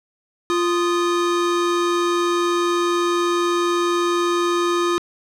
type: tone pair together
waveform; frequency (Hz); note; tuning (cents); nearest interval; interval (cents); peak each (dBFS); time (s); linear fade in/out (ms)
square; 348 / 1240; F4 / D#6; -6 / -6; octave + minor seventh; 2200; -19 / -24; 0.5-4.98; 0
effects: low-pass 7000 Hz 12 dB/octave + 8-bit